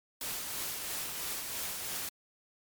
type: noise with tremolo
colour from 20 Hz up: white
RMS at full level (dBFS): -36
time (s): 0.21-2.09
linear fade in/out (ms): 2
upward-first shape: triangle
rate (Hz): 3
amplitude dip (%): 35
effects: MP3 96 kbps

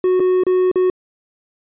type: tone with dropouts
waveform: triangle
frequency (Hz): 367.9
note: F#4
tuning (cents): -10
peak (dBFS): -10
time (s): 0.04-0.9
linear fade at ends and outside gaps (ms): 2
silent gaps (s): 0.197-0.202 / 0.436-0.466 / 0.715-0.757
effects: resampled to 8000 Hz

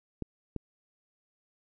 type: clicks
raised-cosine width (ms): 3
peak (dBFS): -21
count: 2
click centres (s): 0.223 / 0.563
effects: none

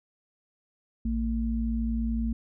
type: tone pair together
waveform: sine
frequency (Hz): 56.83 / 227.3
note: A#1 / A#3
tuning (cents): -43 / -43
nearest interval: 2 octaves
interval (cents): 2400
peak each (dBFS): -28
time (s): 1.05-2.33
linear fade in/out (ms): 5
effects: none

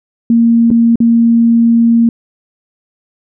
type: tone with dropouts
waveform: sine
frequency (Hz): 231.9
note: A#3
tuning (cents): -9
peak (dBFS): -5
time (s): 0.3-2.09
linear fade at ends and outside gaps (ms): 2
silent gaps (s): 0.704-0.712 / 0.957-1.003
effects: none

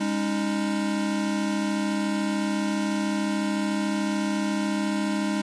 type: chord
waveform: square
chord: Ab suspended fourth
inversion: none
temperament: equal with one note detuned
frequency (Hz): 203.8 / 277.2 / 311.1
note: Ab3 / Db4 / Eb4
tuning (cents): -32 / 0 / 0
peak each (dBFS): -27 / -33 / -29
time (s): 0-5.42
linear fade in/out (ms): 10
effects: resampled to 22050 Hz + 10-bit

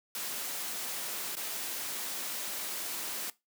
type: noise with dropouts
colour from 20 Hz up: white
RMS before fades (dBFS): -37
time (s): 0.15-3.3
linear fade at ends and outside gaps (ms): 1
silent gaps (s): 1.353-1.368
effects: noise-tail reverb RT60 0.2 s tail -19 dB re dry + high-pass 200 Hz 12 dB/octave

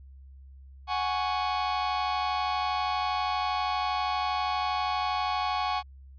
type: chord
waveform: 45% pulse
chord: F# suspended second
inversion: none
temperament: just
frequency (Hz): 740 / 832.5 / 1110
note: F#5 / G#5 / C#6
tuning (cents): 0 / +4 / +2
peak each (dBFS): -31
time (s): 0.87-5.83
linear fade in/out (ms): 50
effects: added 67 Hz sine -46 dBFS peak until 6.18 s + resampled to 11025 Hz

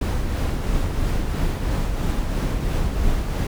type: noise with tremolo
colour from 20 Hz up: brown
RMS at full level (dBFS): -20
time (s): 0.01-3.47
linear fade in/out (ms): 5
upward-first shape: triangle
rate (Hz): 3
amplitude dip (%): 40
effects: none

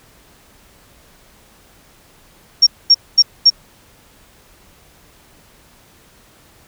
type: tone bursts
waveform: sine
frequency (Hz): 5540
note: F8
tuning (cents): -15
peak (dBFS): -4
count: 4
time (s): 2.62-3.502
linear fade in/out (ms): 10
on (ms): 48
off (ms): 230
effects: pink hiss -49 dBFS RMS until 6.67 s

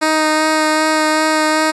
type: tone with vibrato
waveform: 10% pulse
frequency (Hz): 311.1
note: D#4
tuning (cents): 0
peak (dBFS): -4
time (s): 0.01-1.72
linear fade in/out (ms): 20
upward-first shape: sine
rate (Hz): 2.6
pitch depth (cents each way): 12
effects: resampled to 24000 Hz

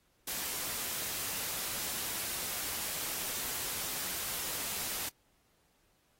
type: noise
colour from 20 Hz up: white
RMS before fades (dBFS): -37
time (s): 0.27-5.09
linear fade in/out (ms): 5
effects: pink hiss -72 dBFS RMS until 6.19 s + AAC 48 kbps

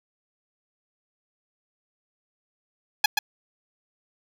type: tone with echo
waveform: 10% pulse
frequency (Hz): 839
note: G#5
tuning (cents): +17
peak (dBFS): -6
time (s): 3.04-3.06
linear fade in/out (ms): 5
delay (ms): 130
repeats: 1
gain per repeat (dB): -5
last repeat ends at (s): 3.19
effects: none

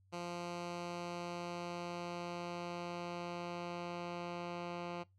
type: tone with low-pass filter sweep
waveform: 10% pulse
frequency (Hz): 174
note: F3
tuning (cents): -6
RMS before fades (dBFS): -43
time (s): 0.12-5.04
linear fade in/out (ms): 20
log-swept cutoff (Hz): 6400 to 3400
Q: 0.87
effects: noise-tail reverb RT60 0.2 s tail -23 dB re dry + added 95 Hz sine -66 dBFS peak until 5.18 s

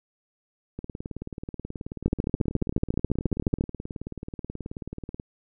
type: two click trains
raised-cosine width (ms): 3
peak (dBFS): -21 / -9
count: 83 / 23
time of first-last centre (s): 0.79-5.199 / 2.06-3.609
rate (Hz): 18.6 / 14.2
effects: none

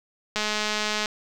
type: click train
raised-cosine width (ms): 0.2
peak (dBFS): -9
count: 149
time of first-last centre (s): 0.36-1.058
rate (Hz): 212
effects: 7-bit

